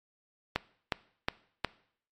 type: click train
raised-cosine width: 0.3 ms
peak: -11 dBFS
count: 4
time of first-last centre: 0.56-1.647 s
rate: 2.76 Hz
effects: noise-tail reverb RT60 0.6 s tail -20 dB re dry + MP3 64 kbps